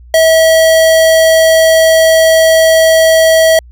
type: tone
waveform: square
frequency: 646 Hz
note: E5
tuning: 35 cents flat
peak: -5 dBFS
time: 0.14-3.59 s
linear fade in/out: 2 ms
effects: added 60 Hz sine -33 dBFS peak until 3.71 s